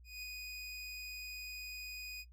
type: tone with ADSR envelope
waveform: 25% pulse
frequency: 2484 Hz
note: D#7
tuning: 3 cents flat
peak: -38 dBFS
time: 0.04-2.25 s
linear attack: 190 ms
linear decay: 6 ms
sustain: -2 dB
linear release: 47 ms
effects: noise-tail reverb RT60 0.1 s tail -17 dB re dry + added 60 Hz sine -55 dBFS peak until 2.32 s